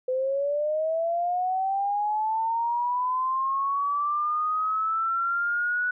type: linear sweep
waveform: sine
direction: up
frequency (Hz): 506 to 1480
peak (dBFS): -23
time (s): 0.08-5.91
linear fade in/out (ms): 5
effects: none